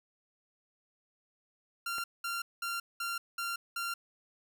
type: tone bursts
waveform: sawtooth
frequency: 1382 Hz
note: F6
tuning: 19 cents flat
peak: -30 dBFS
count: 6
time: 1.86-3.94 s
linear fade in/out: 5 ms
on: 180 ms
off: 200 ms
type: click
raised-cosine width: 0.5 ms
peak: -30 dBFS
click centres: 1.983 s
effects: none